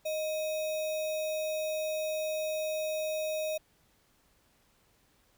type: tone with sample-and-hold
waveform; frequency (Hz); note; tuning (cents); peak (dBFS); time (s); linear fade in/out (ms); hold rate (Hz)
sine; 622.3; D#5; 0; -30; 0.05-3.58; 10; 3150
effects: pink hiss -68 dBFS RMS until 5.37 s